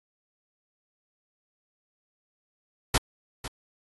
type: noise with echo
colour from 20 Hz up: pink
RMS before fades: -21 dBFS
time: 2.94-2.98 s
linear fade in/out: 5 ms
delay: 500 ms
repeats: 1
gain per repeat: -14 dB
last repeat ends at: 3.48 s
effects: AAC 32 kbps